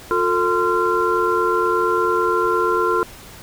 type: tone cluster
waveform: sine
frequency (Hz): 358.2 / 446.9 / 1034 / 1375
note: F4 / A4 / C6 / F6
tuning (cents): +44 / +27 / -21 / -27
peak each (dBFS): -21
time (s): 0.11-3.03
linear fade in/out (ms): 0
effects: pink hiss -40 dBFS RMS until 3.42 s